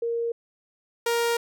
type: tone pair in turn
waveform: sine / sawtooth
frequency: 466.2 / 468.7 Hz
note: A#4 / A#4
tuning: 0 / +9 cents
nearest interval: unison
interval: 9 cents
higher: second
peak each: -24 / -18 dBFS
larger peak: second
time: 0.02-0.32 / 1.06-1.37 s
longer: second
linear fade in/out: 5 ms
effects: none